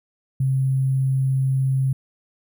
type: tone with sample-and-hold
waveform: sine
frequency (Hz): 133.1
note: C3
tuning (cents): +30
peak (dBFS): -17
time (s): 0.4-1.93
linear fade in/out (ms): 5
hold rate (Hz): 11025
effects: none